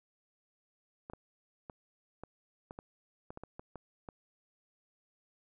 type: clicks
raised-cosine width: 1 ms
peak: -30 dBFS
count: 12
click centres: 1.099 / 1.135 / 1.698 / 2.236 / 2.709 / 2.789 / 3.305 / 3.374 / 3.436 / 3.595 / 3.757 / 4.088 s
effects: none